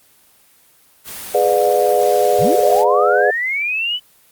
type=noise; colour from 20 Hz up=white; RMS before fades=-30 dBFS; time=1.04-2.85 s; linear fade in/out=50 ms
type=chord; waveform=sine; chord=G# diminished seventh; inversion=none; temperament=just; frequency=415.3 / 498.4 / 598 / 717.6 Hz; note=G#4 / B4 / D5 / F5; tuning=0 / +16 / +31 / +47 cents; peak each=-17 dBFS; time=1.34-3.31 s; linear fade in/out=10 ms
type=linear sweep; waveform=sine; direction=up; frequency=70.6 to 3025 Hz; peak=-17 dBFS; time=2.38-4 s; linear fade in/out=50 ms
effects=white hiss -52 dBFS RMS until 4.31 s + Opus 24 kbps